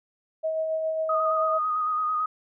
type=tone with tremolo; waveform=sine; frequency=637 Hz; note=D#5; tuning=41 cents sharp; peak=-23 dBFS; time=0.43-1.59 s; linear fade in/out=20 ms; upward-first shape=sine; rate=7.3 Hz; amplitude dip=30%
type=tone with vibrato; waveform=sine; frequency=1244.5 Hz; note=D#6; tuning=in tune; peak=-23 dBFS; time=1.09-2.26 s; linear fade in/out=5 ms; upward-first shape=square; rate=9 Hz; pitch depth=22 cents each way
effects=none